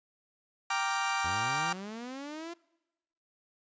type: chord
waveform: 30% pulse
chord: G minor seventh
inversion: none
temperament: equal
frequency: 784 / 932.3 / 1174.7 / 1396.9 Hz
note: G5 / Bb5 / D6 / F6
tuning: 0 / 0 / 0 / 0 cents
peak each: -31 / -33 / -31 / -34 dBFS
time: 0.7-1.73 s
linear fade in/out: 5 ms
type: linear sweep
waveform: sawtooth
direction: up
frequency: 77.78 to 346.7 Hz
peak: -35 dBFS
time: 1.24-2.54 s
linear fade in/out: 10 ms
effects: noise-tail reverb RT60 1.0 s tail -24 dB re dry + resampled to 16000 Hz